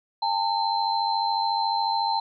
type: tone cluster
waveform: sine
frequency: 808 / 902 / 4103 Hz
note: G#5 / A5 / C8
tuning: -48 / +43 / -35 cents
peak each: -27 / -24 / -30 dBFS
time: 0.22-2.2 s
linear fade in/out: 5 ms
effects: none